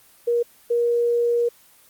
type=tone pair in turn; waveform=sine; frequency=474.3 / 474.3 Hz; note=A#4 / A#4; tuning=+30 / +30 cents; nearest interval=unison; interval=0 cents; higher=neither; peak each=-17 dBFS; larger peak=neither; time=0.27-0.43 / 0.7-1.49 s; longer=second; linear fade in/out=10 ms; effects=white hiss -53 dBFS RMS until 1.89 s + Opus 24 kbps